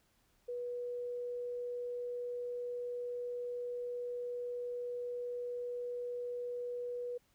sine tone, 487.2 Hz, B4, 24 cents flat, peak -37 dBFS, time 0.48-7.18 s, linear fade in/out 10 ms, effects pink hiss -73 dBFS RMS until 7.34 s

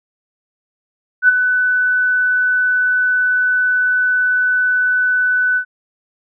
sine tone with ADSR envelope, 1497 Hz, F#6, 20 cents sharp, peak -4 dBFS, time 1.22-5.65 s, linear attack 65 ms, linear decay 19 ms, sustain -8 dB, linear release 85 ms, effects none

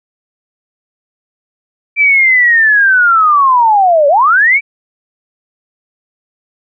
sine linear two-way sweep, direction down then up, 2349 to 552 to 2349 Hz, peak -5 dBFS, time 1.96-4.61 s, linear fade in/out 50 ms, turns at 4.08 s, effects none

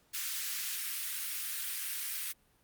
white high-pass noise, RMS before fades -37 dBFS, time 0.13-2.33 s, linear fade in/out 20 ms, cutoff 1500 Hz, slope 24 dB/octave, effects pink hiss -69 dBFS RMS until 2.63 s + Opus 48 kbps

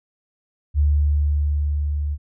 sine tone with level ramp, 73.42 Hz, D2, in tune, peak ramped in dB -13 to -21 dBFS, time 0.74-2.18 s, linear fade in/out 50 ms, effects none

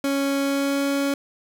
30% pulse tone with pitch glide, 277.2 to 279.3 Hz, C#4 to C#4, 0 to +13 cents, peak -18 dBFS, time 0.04-1.14 s, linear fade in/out 2 ms, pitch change +13 cents, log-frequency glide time 0.4-0.83 s, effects none

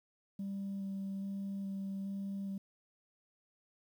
sine tone with vibrato, 196 Hz, G3, in tune, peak -35 dBFS, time 0.39-2.58 s, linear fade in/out 5 ms, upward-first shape square, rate 1.2 Hz, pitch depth 9 cents each way, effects tanh soft clip ceiling -35 dBFS + 11-bit

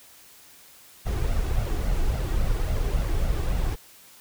brown noise with flanger, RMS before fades -24 dBFS, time 1.05-3.76 s, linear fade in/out 20 ms, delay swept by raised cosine 1.4 to 2.7 ms, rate 3.6 Hz, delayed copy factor +0.55, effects white hiss -51 dBFS RMS until 4.2 s

